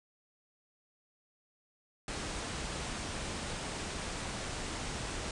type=low-pass noise; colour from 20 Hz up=pink; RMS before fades=-39 dBFS; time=2.08-5.31 s; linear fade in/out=2 ms; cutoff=9500 Hz; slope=96 dB/octave; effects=none